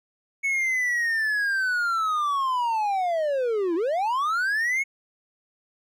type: linear two-way sweep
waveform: triangle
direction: down then up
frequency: 2217 to 320.2 to 2217 Hz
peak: -20 dBFS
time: 0.43-4.84 s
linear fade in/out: 20 ms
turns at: 3.75 s
effects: none